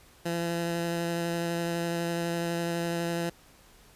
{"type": "tone with vibrato", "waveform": "15% pulse", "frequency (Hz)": 169.8, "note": "F3", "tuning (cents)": -48, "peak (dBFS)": -22, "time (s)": [0.25, 3.3], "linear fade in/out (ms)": 10, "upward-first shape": "square", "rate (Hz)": 12, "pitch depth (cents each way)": 8, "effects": ["pink hiss -57 dBFS RMS until 3.95 s", "resampled to 32000 Hz"]}